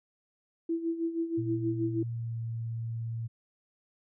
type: tone with tremolo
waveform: sine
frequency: 331.6 Hz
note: E4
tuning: 10 cents sharp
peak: -26 dBFS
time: 0.69-2.03 s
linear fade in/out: 5 ms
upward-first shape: sine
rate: 6.3 Hz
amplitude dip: 70%
type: tone with pitch glide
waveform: sine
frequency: 117.8 to 114.64 Hz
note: A#2 to A#2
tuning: +19 to -28 cents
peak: -32 dBFS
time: 1.37-3.28 s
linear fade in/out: 20 ms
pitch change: -47 cents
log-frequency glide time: 1.9-2.39 s
effects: none